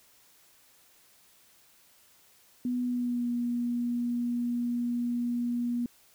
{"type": "tone with pitch glide", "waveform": "sine", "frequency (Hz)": [246.9, 240.4], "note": ["B3", "B3"], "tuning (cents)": [0, -46], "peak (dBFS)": -27, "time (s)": [2.65, 5.86], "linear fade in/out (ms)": 2, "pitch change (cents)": -46, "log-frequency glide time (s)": [2.83, 3.29], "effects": ["white hiss -61 dBFS RMS until 6.14 s"]}